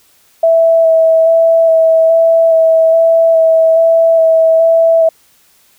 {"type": "tone with vibrato", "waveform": "sine", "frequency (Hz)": 654, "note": "E5", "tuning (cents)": -14, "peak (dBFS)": -5, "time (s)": [0.43, 5.09], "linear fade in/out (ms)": 5, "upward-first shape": "square", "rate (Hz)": 1.2, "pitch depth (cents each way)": 12, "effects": ["white hiss -50 dBFS RMS until 5.78 s"]}